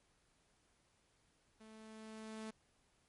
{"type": "tone with level ramp", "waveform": "sawtooth", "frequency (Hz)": 219.1, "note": "A3", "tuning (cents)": -7, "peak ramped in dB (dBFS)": [-53, -40], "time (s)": [1.6, 2.51], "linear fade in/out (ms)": 10, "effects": ["pink hiss -75 dBFS RMS until 3.08 s", "MP3 48 kbps"]}